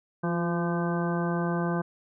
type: harmonic tone with a mistuned harmonic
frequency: 171.1 Hz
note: F3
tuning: 35 cents flat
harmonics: 1 / 2 / 3 / 4 / 5 / 6 / 7 / 9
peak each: -27 / -32 / -36 / -36 / -39 / -38 / -39 / -38 dBFS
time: 0.23-1.82 s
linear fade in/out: 10 ms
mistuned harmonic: 2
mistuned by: +32 cents
effects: none